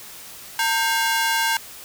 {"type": "ring-modulated tone", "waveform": "sawtooth", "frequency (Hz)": 1244.5, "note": "D#6", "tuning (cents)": 0, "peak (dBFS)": -12, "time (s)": [0.59, 1.57], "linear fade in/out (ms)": 2, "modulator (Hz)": 335, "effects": ["white hiss -40 dBFS RMS until 1.84 s"]}